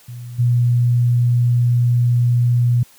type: tone with level steps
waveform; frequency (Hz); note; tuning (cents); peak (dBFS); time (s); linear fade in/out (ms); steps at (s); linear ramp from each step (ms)
sine; 121; B2; -35; -28 / -11; 0.08-2.83; 5; 0.38; 20
effects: white hiss -49 dBFS RMS until 2.98 s + high-pass 80 Hz 12 dB/octave

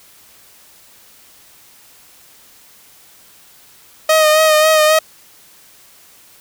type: tone with vibrato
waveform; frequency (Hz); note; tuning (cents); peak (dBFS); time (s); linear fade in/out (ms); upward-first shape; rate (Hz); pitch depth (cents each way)
sawtooth; 622.3; D#5; 0; -5; 4.09-4.99; 5; sine; 3.7; 31
effects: white hiss -46 dBFS RMS until 6.4 s

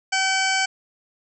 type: harmonic tone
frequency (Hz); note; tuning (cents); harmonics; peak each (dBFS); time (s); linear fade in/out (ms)
765; G5; -42; 1 / 2 / 3 / 4 / 6 / 7 / 8 / 9 / 10; -25 / -24 / -25 / -29 / -29 / -32 / -33 / -35 / -32; 0.12-0.66; 10
effects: none

